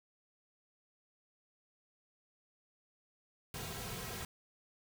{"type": "noise with comb filter", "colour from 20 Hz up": "pink", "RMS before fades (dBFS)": -43, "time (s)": [3.54, 4.25], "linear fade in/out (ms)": 2, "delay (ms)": 3.4, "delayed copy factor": -0.75, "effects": []}